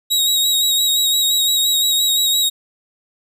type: tone with vibrato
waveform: sawtooth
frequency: 3810 Hz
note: A#7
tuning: 37 cents sharp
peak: -11 dBFS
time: 0.1-2.5 s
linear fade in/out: 20 ms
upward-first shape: sine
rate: 5.8 Hz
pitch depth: 30 cents each way
effects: none